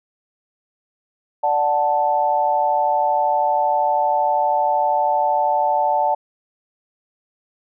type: chord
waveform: sine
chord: D major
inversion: none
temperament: equal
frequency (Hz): 587.3 / 740 / 880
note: D5 / F#5 / A5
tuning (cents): 0 / 0 / 0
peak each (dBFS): -22 / -20 / -18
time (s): 1.43-6.15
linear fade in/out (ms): 10
effects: none